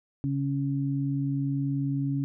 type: tone pair together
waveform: sine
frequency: 138.6 / 277.2 Hz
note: C#3 / C#4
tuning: 0 / 0 cents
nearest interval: octave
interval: 1200 cents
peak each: -27 / -29 dBFS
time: 0.24-2.24 s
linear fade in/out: 0 ms
effects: none